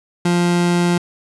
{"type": "tone", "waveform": "30% pulse", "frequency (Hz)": 174.61, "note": "F3", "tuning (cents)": 0, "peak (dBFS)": -11, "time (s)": [0.25, 0.98], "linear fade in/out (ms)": 5, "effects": ["resampled to 24000 Hz"]}